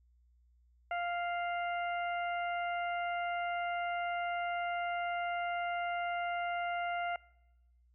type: harmonic tone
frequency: 698 Hz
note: F5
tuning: 1 cent flat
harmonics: 1 / 2 / 3 / 4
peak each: -34 / -40 / -42 / -49 dBFS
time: 0.91-7.16 s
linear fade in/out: 2 ms
effects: noise-tail reverb RT60 1.0 s tail -24 dB re dry + added 60 Hz sine -64 dBFS peak until 7.94 s